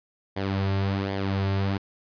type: tone with flanger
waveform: sawtooth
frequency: 97.7 Hz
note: G2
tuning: 5 cents flat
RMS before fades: -26 dBFS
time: 0.36-1.78 s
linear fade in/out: 10 ms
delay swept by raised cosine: 0.74 to 4.04 ms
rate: 1.3 Hz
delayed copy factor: -0.6
effects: resampled to 11025 Hz